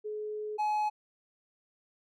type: tone pair in turn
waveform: sine / triangle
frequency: 424.8 / 846.9 Hz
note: G#4 / G#5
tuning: +39 / +34 cents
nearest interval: octave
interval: 1195 cents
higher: second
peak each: -34 / -25 dBFS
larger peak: second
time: 0.04-0.58 / 0.58-0.9 s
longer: first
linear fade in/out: 20 ms
effects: none